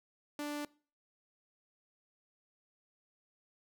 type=tone; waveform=sawtooth; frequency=293.7 Hz; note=D4; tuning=in tune; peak=-33 dBFS; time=0.39-0.65 s; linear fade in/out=2 ms; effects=noise-tail reverb RT60 0.4 s tail -22 dB re dry